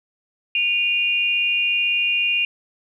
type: tone pair together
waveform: sine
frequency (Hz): 2456 / 2794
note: D#7 / F7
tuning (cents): -23 / 0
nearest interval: major second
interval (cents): 223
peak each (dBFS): -20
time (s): 0.55-2.45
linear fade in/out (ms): 2
effects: none